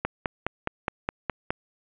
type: click train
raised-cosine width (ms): 0.5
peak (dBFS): -10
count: 8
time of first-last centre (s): 0.05-1.505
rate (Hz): 4.81
effects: resampled to 8000 Hz + 8-bit